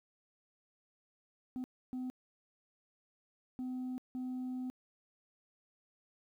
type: tone bursts at uneven times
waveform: sine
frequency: 254.3 Hz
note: C4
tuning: 49 cents flat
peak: -34 dBFS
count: 4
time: 1.56-1.64 / 1.93-2.1 / 3.59-3.98 / 4.15-4.7 s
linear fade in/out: 0 ms
effects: tanh soft clip ceiling -36 dBFS + 12-bit